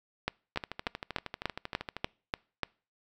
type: two click trains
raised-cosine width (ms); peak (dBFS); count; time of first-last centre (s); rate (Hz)
0.3; -20 / -13; 20 / 9; 0.56-2.044 / 0.28-2.633; 12.8 / 3.4
effects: noise-tail reverb RT60 0.4 s tail -26 dB re dry